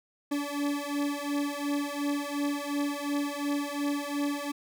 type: beating tone pair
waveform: 40% pulse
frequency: 286.1 / 288.9 Hz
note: D4 / D4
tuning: -45 / -28 cents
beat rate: 2.8 Hz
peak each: -31 dBFS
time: 0.31-4.52 s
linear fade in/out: 10 ms
effects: none